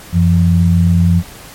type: tone pair together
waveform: sine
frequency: 90.7 / 171.22 Hz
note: F#2 / F3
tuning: -34 / -34 cents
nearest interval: major seventh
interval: 1100 cents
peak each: -10 dBFS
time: 0.12-1.23 s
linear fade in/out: 50 ms
effects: pink hiss -35 dBFS RMS until 1.54 s + MP3 64 kbps